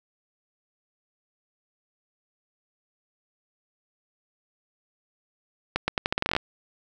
accelerating click train, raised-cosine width 0.3 ms, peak -7 dBFS, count 13, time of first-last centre 5.76-6.365 s, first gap 120 ms, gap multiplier 0.82, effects none

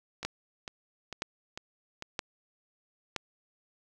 two click trains, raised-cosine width 0.2 ms, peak -21 / -14 dBFS, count 5 / 4, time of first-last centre 0.23-2.024 / 0.25-3.163 s, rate 2.23 / 1.03 Hz, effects none

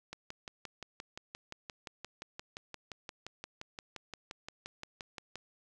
click train, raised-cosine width 0.2 ms, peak -25 dBFS, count 31, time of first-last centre 0.13-5.356 s, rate 5.74 Hz, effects none

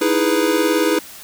square chord, E major seventh, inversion third, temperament equal, 311.1 / 329.6 / 415.3 / 493.9 Hz, D#4 / E4 / G#4 / B4, 0 / 0 / 0 / 0 cents, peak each -21 dBFS, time 0.01-0.99 s, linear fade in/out 5 ms, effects white hiss -38 dBFS RMS until 1.23 s

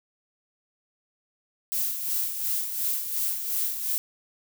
violet noise with tremolo, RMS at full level -26 dBFS, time 1.72-3.98 s, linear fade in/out 0 ms, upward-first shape sine, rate 2.8 Hz, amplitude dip 55%, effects none

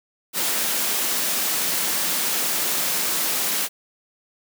white high-pass noise, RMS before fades -23 dBFS, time 0.33-3.69 s, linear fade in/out 50 ms, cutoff 150 Hz, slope 96 dB/octave, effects none

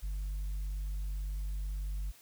triangle tone with tanh clipping, 49 Hz, G1, in tune, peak -34 dBFS, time 0.02-2.12 s, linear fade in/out 20 ms, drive 7 dB, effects white hiss -59 dBFS RMS until 2.21 s

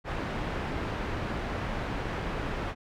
pink low-pass noise, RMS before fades -33 dBFS, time 0.04-2.75 s, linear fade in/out 50 ms, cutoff 2100 Hz, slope 12 dB/octave, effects none

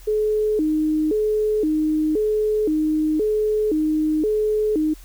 sine tone with vibrato, 363.2 Hz, F#4, 32 cents flat, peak -17 dBFS, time 0.07-4.94 s, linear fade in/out 10 ms, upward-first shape square, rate 0.96 Hz, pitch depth 280 cents each way, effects added 41 Hz sine -40 dBFS peak until 5.04 s + white hiss -50 dBFS RMS until 5.04 s

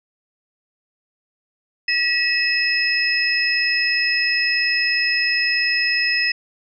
sine tone cluster, 1928 / 2589 / 5130 Hz, B6 / E7 / E8, -42 / -32 / -48 cents, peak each -21 dBFS, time 1.88-6.32 s, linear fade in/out 5 ms, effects none

